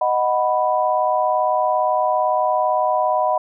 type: chord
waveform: sine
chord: B major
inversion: first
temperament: equal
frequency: 622.3 / 740 / 987.8 Hz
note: D#5 / F#5 / B5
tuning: 0 / 0 / 0 cents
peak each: -20 dBFS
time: 0.01-3.38 s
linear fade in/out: 5 ms
effects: none